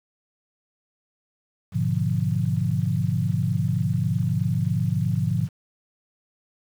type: chord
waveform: sine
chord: G# diminished seventh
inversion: none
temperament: equal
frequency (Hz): 103.83 / 123.47 / 146.83 / 174.61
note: G#2 / B2 / D3 / F3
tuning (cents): 0 / 0 / 0 / 0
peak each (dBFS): -26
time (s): 1.72-5.49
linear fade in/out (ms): 50
effects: 8-bit